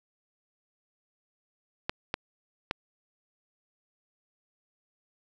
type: clicks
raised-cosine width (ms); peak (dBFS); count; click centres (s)
0.3; -12; 3; 1.895 / 2.141 / 2.711
effects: none